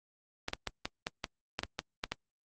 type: clicks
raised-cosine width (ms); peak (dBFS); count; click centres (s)
0.2; -15; 11; 0.484 / 0.534 / 0.673 / 0.855 / 1.069 / 1.242 / 1.591 / 1.634 / 1.791 / 2.039 / 2.12
effects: Opus 32 kbps